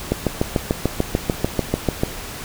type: click train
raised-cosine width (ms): 2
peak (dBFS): -3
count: 14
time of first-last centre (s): 0.12-2.035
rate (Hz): 6.79
effects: pink hiss -32 dBFS RMS until 2.44 s